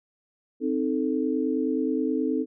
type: chord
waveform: sine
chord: A diminished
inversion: first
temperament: equal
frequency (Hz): 261.6 / 311.1 / 440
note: C4 / Eb4 / A4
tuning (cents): 0 / 0 / 0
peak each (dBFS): -26 / -27 / -29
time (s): 0.6-2.46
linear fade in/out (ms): 50
effects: none